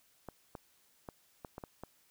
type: clicks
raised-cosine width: 1 ms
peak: -29 dBFS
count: 7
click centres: 0.287 / 0.552 / 1.088 / 1.448 / 1.581 / 1.638 / 1.836 s
effects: white hiss -69 dBFS RMS until 2.1 s